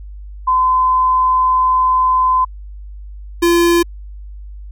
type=tone pair in turn; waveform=sine / square; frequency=1023 / 342.7 Hz; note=C6 / F4; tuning=-39 / -33 cents; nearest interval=octave + perfect fifth; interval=1894 cents; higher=first; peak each=-10 dBFS; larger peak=neither; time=0.47-2.45 / 3.42-3.83 s; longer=first; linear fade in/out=10 ms; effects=added 50 Hz sine -29 dBFS peak until 4.71 s